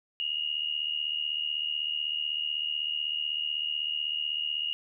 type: tone pair together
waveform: sine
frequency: 2824 / 2900 Hz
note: F7 / F#7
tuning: +19 / -35 cents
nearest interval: unison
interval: 46 cents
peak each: -32 / -31 dBFS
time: 0.2-4.73 s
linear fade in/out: 0 ms
effects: none